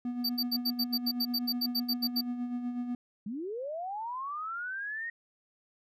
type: tone with tremolo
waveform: triangle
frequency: 244.1 Hz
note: B3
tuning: 20 cents flat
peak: -28 dBFS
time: 0.05-2.95 s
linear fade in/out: 2 ms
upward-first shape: sine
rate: 8.1 Hz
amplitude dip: 50%
type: tone bursts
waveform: square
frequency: 4623 Hz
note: D8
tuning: 28 cents flat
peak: -28 dBFS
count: 15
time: 0.24-2.212 s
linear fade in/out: 10 ms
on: 54 ms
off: 83 ms
type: linear sweep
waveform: sine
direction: up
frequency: 190.8 to 1882 Hz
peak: -34 dBFS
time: 3.26-5.1 s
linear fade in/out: 5 ms
effects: none